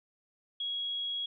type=tone; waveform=sine; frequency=3316 Hz; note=G#7; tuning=3 cents flat; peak=-32 dBFS; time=0.6-1.26 s; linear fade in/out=5 ms; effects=none